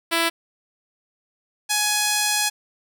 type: tone pair in turn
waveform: 5% pulse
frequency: 332.6 / 838.1 Hz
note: E4 / G#5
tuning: +16 / +16 cents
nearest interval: octave + major third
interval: 1600 cents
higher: second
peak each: -7 dBFS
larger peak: neither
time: 0.11-0.3 / 1.69-2.5 s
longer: second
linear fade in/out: 20 ms
effects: none